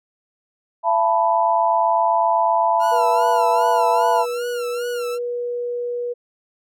sine chord, E suspended fourth, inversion none, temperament equal with one note detuned, 675.4 / 880 / 987.8 Hz, E5 / A5 / B5, +42 / 0 / 0 cents, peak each -19 dBFS, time 0.83-4.26 s, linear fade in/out 50 ms
sawtooth tone with vibrato, 1388 Hz, F6, 11 cents flat, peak -27 dBFS, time 2.79-5.19 s, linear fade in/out 50 ms, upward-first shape sine, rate 2.5 Hz, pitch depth 100 cents each way
sine tone, 483.7 Hz, B4, 36 cents flat, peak -22 dBFS, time 2.91-6.14 s, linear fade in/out 20 ms
effects none

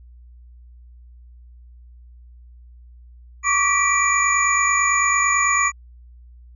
sine tone cluster, 1123 / 1172 / 1952 / 2351 / 6830 Hz, C#6 / D6 / B6 / D7 / G#8, +22 / -4 / -21 / +1 / +48 cents, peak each -22 dBFS, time 3.43-5.72 s, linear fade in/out 50 ms, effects added 60 Hz sine -42 dBFS peak until 6.55 s

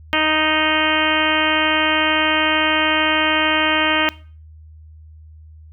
harmonic tone, 311.1 Hz, D#4, in tune, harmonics 1 / 2 / 3 / 4 / 5 / 6 / 7 / 8 / 9 / 10, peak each -24 / -24 / -24 / -24 / -24 / -24 / -24 / -24 / -24 / -24 dBFS, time 0.13-4.09 s, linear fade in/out 0 ms, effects noise-tail reverb RT60 0.4 s tail -20 dB re dry + added 78 Hz sine -39 dBFS peak until 5.72 s

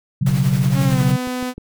sine chord, B suspended second, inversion none, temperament equal, 123.47 / 138.59 / 185 Hz, B2 / C#3 / F#3, 0 / 0 / 0 cents, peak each -20 / -16 / -20 dBFS, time 0.21-1.17 s, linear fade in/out 10 ms
pink noise with tremolo, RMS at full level -29 dBFS, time 0.26-1.12 s, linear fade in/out 5 ms, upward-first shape triangle, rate 11 Hz, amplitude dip 50%
click train, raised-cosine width 3 ms, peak -20 dBFS, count 7, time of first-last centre 0.66-1.58 s, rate 6.52 Hz
sawtooth tone with pitch glide, 272.5 to 251.3 Hz, C#4 to B3, -29 to +30 cents, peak -18 dBFS, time 0.73-1.54 s, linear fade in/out 50 ms, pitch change -141 cents, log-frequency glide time 0.84-1.01 s
effects none

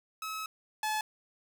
sawtooth tone pair in turn, 1288 / 860.1 Hz, E6 / A5, -41 / -40 cents, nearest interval perfect fifth, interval 699 cents, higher first, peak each -32 / -26 dBFS, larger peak second, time 0.22-0.46 / 0.83-1.01 s, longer first, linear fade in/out 2 ms, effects none

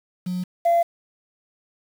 sine tone pair in turn, 181 / 683.4 Hz, F#3 / F5, -38 / -38 cents, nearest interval octave + major seventh, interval 2300 cents, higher second, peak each -23 / -13 dBFS, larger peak second, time 0.26-0.44 / 0.65-0.83 s, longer neither, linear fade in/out 10 ms, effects tanh soft clip ceiling -13 dBFS + 7-bit

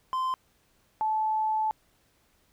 triangle / sine tone pair in turn, 1036 / 869.2 Hz, C6 / A5, -17 / -21 cents, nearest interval minor third, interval 304 cents, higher first, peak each -24 dBFS, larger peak neither, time 0.13-0.34 / 1.01-1.71 s, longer second, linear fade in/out 0 ms, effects pink hiss -67 dBFS RMS until 2.52 s

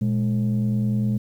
sine tone pair together, 119.06 / 209.1 Hz, A#2 / G#3, +37 / +12 cents, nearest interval minor seventh, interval 975 cents, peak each -20 dBFS, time 0.01-1.18 s, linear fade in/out 10 ms, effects tanh soft clip ceiling -16 dBFS + 9-bit

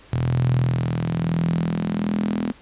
sawtooth tone with high-pass filter sweep, 41.37 Hz, E1, 7 cents sharp, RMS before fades -22 dBFS, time 0.12-2.52 s, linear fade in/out 0 ms, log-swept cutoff 110 to 230 Hz, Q 7.7, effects pink hiss -49 dBFS RMS until 2.61 s + resampled to 8000 Hz

